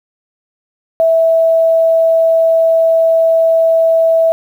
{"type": "tone", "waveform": "sine", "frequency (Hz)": 655, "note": "E5", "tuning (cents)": -11, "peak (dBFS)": -7, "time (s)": [1, 4.32], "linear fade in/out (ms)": 0, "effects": ["7-bit"]}